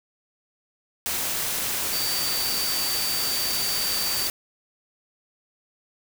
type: tone in noise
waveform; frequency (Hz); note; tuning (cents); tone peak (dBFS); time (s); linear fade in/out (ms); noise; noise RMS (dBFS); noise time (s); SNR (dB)
sine; 4609; D8; -33; -27; 1.93-4.27; 0; white; -27; 1.06-4.3; -3
effects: none